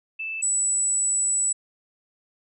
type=tone pair in turn; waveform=sine; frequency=2637 / 7902 Hz; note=E7 / B8; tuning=0 / 0 cents; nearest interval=octave + perfect fifth; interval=1900 cents; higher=second; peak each=-28 / -20 dBFS; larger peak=second; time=0.19-0.42 / 0.42-1.53 s; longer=second; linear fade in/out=10 ms; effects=none

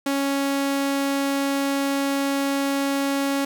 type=tone; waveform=sawtooth; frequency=277.2 Hz; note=C#4; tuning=in tune; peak=-17 dBFS; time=0.06-3.45 s; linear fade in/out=5 ms; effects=8-bit

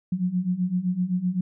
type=beating tone pair; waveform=sine; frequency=176.6 / 184.4 Hz; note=F3 / F#3; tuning=+20 / -6 cents; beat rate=7.8 Hz; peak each=-27 / -24 dBFS; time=0.12-1.41 s; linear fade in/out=5 ms; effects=none

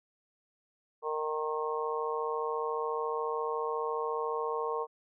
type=harmonic tone; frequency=154.2 Hz; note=D#3; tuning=15 cents flat; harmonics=3 / 4 / 5 / 6 / 7; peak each=-33 / -42 / -42 / -38 / -36 dBFS; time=1.02-4.87 s; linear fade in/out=50 ms; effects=none

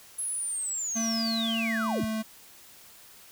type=linear sweep; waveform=sine; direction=down; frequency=10870 to 38.35 Hz; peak=-29 dBFS; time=0.18-2.05 s; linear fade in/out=10 ms
type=tone with pitch glide; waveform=square; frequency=226.2 to 219.6 Hz; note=A3 to A3; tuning=+48 to -3 cents; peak=-29 dBFS; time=0.95-2.23 s; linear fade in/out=20 ms; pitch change=-51 cents; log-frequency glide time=1.62-2 s
effects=white hiss -52 dBFS RMS until 3.31 s

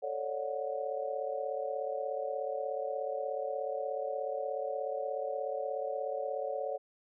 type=chord; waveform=sine; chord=D major seventh; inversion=second; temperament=just; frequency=440.5 / 550.6 / 587.3 / 734.2 Hz; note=A4 / C#5 / D5 / F#5; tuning=+2 / -12 / 0 / -14 cents; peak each=-40 / -36 / -39 / -40 dBFS; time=0.02-6.78 s; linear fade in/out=20 ms; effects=none

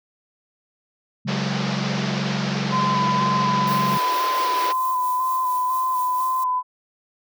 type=chord; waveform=sine; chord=C# suspended fourth; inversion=none; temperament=equal; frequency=138.59 / 185 / 207.7 Hz; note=C#3 / F#3 / G#3; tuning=0 / 0 / 0 cents; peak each=-27 dBFS; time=1.25-3.98 s; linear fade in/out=10 ms
type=band-pass noise; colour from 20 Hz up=pink; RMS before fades=-29 dBFS; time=1.27-4.73 s; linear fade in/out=20 ms; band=330 to 5700 Hz; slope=48 dB/octave
type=tone with vibrato; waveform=sine; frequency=1016 Hz; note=B5; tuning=49 cents sharp; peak=-19 dBFS; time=2.7-6.63 s; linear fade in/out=50 ms; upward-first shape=square; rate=2 Hz; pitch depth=19 cents each way
type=noise with tremolo; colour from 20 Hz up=violet; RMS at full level=-35 dBFS; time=3.67-6.44 s; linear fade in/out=5 ms; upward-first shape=sine; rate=4.4 Hz; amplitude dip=40%
effects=none

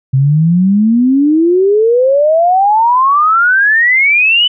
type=exponential sweep; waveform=sine; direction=up; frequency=129.5 to 3021 Hz; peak=-6 dBFS; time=0.13-4.48 s; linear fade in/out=10 ms; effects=none

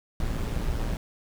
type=noise with amplitude modulation; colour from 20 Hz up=brown; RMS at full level=-26 dBFS; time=0.2-0.97 s; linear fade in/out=2 ms; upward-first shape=sine; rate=116 Hz; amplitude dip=45%; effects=none

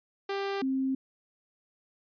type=tone pair in turn; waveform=sawtooth / sine; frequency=395.4 / 265.4 Hz; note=G4 / C4; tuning=+15 / +25 cents; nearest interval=perfect fifth; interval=690 cents; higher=first; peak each=-26 dBFS; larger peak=neither; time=0.29-0.62 / 0.62-0.95 s; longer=neither; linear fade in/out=5 ms; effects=resampled to 11025 Hz

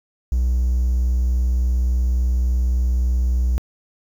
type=tone; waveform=triangle; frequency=61.74 Hz; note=B1; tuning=in tune; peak=-13 dBFS; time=0.32-3.58 s; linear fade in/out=0 ms; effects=tanh soft clip ceiling -9 dBFS + 8-bit

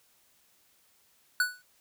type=tone with exponential decay; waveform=square; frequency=1480 Hz; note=F#6; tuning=in tune; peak=-21 dBFS; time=1.4-1.62 s; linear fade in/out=2 ms; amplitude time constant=46 ms; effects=white hiss -66 dBFS RMS until 1.8 s

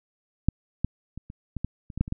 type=clicks; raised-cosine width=5 ms; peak=-7 / -11 / -24 / -27 / -19 / -15 / -27 / -19 / -10 / -23 / -15 dBFS; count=11; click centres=0.486 / 0.846 / 1.176 / 1.301 / 1.567 / 1.646 / 1.902 / 1.976 / 2.01 / 2.079 / 2.124 s; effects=none

